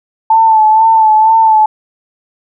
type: tone with vibrato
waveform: sine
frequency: 880 Hz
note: A5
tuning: in tune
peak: -4 dBFS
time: 0.3-1.66 s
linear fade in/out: 5 ms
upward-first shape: sine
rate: 2.1 Hz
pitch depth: 37 cents each way
effects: none